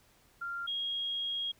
sine tone pair in turn, 1389 / 3275 Hz, F6 / G#7, -10 / -25 cents, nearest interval octave + minor third, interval 1485 cents, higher second, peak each -35 / -32 dBFS, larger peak second, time 0.41-0.67 / 0.67-1.52 s, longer second, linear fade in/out 10 ms, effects pink hiss -65 dBFS RMS until 1.59 s

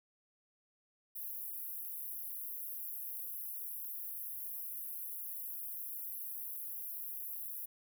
pink high-pass noise, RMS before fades -43 dBFS, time 1.15-7.66 s, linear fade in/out 10 ms, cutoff 11000 Hz, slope 96 dB/octave, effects none

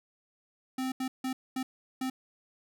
square tone bursts at uneven times, 260 Hz, C4, 11 cents flat, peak -31 dBFS, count 5, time 0.78-0.92 / 1-1.08 / 1.24-1.33 / 1.56-1.63 / 2.01-2.1 s, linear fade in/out 5 ms, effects none

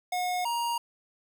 square tone pair in turn, 724 / 941.9 Hz, F#5 / A#5, -38 / +18 cents, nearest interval perfect fourth, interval 456 cents, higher second, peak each -28 dBFS, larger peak neither, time 0.12-0.45 / 0.45-0.78 s, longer neither, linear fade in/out 5 ms, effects 10-bit

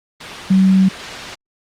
sine tone in noise, 190 Hz, F#3, 46 cents sharp, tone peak -8 dBFS, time 0.5-0.89 s, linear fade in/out 10 ms, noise white, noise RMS -26 dBFS, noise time 0.2-1.35 s, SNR +15 dB, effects low-pass 4000 Hz 12 dB/octave + Opus 24 kbps

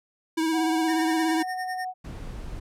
square tone with vibrato, 321.8 Hz, E4, 42 cents flat, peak -23 dBFS, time 0.37-1.43 s, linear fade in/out 10 ms, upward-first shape sine, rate 17 Hz, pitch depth 34 cents each way
sine tone, 740 Hz, F#5, in tune, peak -29 dBFS, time 0.52-1.94 s, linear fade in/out 50 ms
square tone with tremolo, 1829 Hz, A#6, 33 cents flat, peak -32 dBFS, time 0.88-1.85 s, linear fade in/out 5 ms, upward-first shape sine, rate 9.9 Hz, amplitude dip 85%
brown noise, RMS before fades -36 dBFS, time 2.04-2.6 s, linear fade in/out 10 ms
effects low-pass 12000 Hz 12 dB/octave

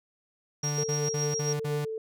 45% pulse tone bursts, 146.83 Hz, D3, in tune, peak -29 dBFS, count 5, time 0.63-1.852 s, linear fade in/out 10 ms, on 210 ms, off 43 ms
sine tone with tremolo, 5630 Hz, F8, 13 cents sharp, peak -28 dBFS, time 0.63-1.53 s, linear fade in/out 2 ms, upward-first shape triangle, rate 7.2 Hz, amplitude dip 70%
sine tone with pitch glide, 447.1 to 441.7 Hz, A4 to A4, +28 to +7 cents, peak -31 dBFS, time 0.78-1.98 s, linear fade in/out 2 ms, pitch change -21 cents, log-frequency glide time 1.78-1.85 s
effects none

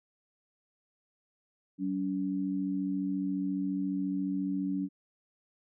sine tone pair together, 189.4 / 283.8 Hz, F#3 / C#4, +41 / +41 cents, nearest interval perfect fifth, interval 700 cents, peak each -33 / -31 dBFS, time 1.78-4.89 s, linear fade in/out 50 ms, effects none

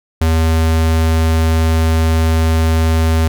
square tone, 80.8 Hz, E2, 34 cents flat, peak -11 dBFS, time 0.21-3.28 s, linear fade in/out 5 ms, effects none

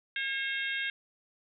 harmonic tone with a mistuned harmonic, 540 Hz, C#5, 45 cents flat, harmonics 3 / 4 / 5 / 6 / 7, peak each -34 / -36 / -38 / -40 / -41 dBFS, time 0.16-0.9 s, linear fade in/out 2 ms, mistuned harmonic 7, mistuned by -41 cents, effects none

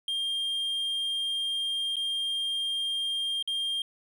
triangle tone with dropouts, 3204 Hz, G7, 37 cents sharp, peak -26 dBFS, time 0.08-3.82 s, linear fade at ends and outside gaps 2 ms, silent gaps 1.958-1.966 / 3.426-3.475 s, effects none

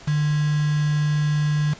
sine tone with quantisation, 150 Hz, D3, 37 cents sharp, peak -18 dBFS, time 0.07-1.74 s, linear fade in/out 10 ms, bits 5, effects pink hiss -44 dBFS RMS until 1.79 s + resampled to 16000 Hz

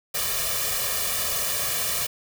white noise with comb filter, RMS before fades -26 dBFS, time 0.14-2.07 s, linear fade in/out 10 ms, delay 1.7 ms, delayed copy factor +0.9, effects none

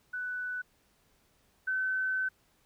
sine tone pair in turn, 1491 / 1524.1 Hz, F#6 / G6, +13 / -49 cents, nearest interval unison, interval 38 cents, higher second, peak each -33 / -28 dBFS, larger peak second, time 0.13-0.62 / 1.67-2.29 s, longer second, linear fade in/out 10 ms, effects pink hiss -69 dBFS RMS until 2.65 s

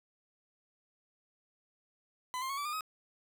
40% pulse tone with pitch steps, 1008 / 1055.1 / 1104.3 / 1155.9 / 1209.9 / 1266.3 Hz, B5 / C6 / C#6 / D6 / D#6 / D#6, +35 / +14 / -7 / -28 / -49 / +30 cents, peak -34 dBFS, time 2.34-2.808 s, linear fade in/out 0 ms, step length 78 ms, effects none

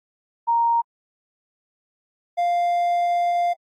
sine / triangle tone pair in turn, 932.3 / 698.4 Hz, A#5 / F5, 0 / 0 cents, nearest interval perfect fourth, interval 500 cents, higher first, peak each -16 dBFS, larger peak neither, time 0.47-0.82 / 2.37-3.54 s, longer second, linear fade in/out 20 ms, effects AAC 48 kbps

